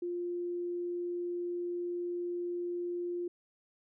sine tone, 350.5 Hz, F4, 6 cents sharp, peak -33 dBFS, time 0.02-3.28 s, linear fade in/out 5 ms, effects none

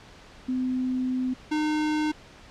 sine / square tone pair in turn, 255.5 / 305.3 Hz, C4 / D#4, -41 / -33 cents, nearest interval minor third, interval 308 cents, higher second, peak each -24 dBFS, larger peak neither, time 0.48-1.34 / 1.51-2.12 s, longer first, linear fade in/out 10 ms, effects pink hiss -49 dBFS RMS until 2.5 s + low-pass 5000 Hz 12 dB/octave

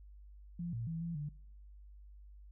sine tone with pitch steps, 172.1 / 115.9 / 163.7 / 168.6 / 147.4 Hz, F3 / A#2 / E3 / E3 / D3, -25 / -10 / -12 / +39 / +7 cents, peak -37 dBFS, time 0.59-1.29 s, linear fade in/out 5 ms, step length 140 ms, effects noise-tail reverb RT60 0.6 s tail -21 dB re dry + added 50 Hz sine -52 dBFS peak until 2.51 s

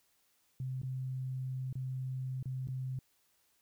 sine tone with dropouts, 130 Hz, C3, 11 cents flat, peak -35 dBFS, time 0.6-2.99 s, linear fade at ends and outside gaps 2 ms, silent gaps 0.817-0.832 / 1.728-1.754 / 2.428-2.456 / 2.673-2.685 s, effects white hiss -73 dBFS RMS until 3.61 s

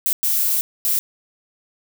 violet noise bursts at uneven times, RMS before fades -19 dBFS, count 3, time 0.06-0.13 / 0.23-0.61 / 0.85-0.99 s, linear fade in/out 0 ms, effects none

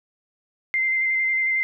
sine tone with vibrato, 2083 Hz, C7, 8 cents flat, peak -19 dBFS, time 0.74-1.63 s, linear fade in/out 0 ms, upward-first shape square, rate 11 Hz, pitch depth 12 cents each way, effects none

